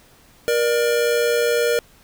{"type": "tone pair together", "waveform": "square", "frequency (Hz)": [474.1, 596], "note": ["A#4", "D5"], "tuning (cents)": [29, 25], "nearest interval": "major third", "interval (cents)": 396, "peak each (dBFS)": [-18, -24], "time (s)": [0.48, 1.79], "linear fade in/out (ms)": 0, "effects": ["pink hiss -52 dBFS RMS until 2.03 s"]}